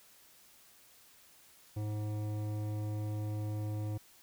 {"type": "tone with hard clipping", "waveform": "sine", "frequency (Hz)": 105.7, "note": "G#2", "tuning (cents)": 31, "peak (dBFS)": -36, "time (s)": [1.76, 3.98], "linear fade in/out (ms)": 10, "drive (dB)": 13, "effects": ["white hiss -61 dBFS RMS until 4.22 s"]}